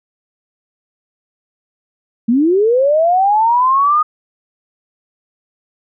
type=linear sweep; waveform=sine; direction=up; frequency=219.3 to 1244.5 Hz; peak=-9 dBFS; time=2.28-4.03 s; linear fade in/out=10 ms; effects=none